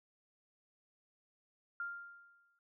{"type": "tone with exponential decay", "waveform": "sine", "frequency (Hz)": 1396.9, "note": "F6", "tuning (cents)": 0, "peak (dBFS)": -36, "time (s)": [1.8, 2.59], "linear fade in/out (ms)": 2, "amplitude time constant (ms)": 170, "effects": []}